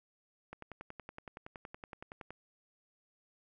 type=click train; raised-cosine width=0.5 ms; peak=-30 dBFS; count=20; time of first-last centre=0.53-2.306 s; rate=10.7 Hz; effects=none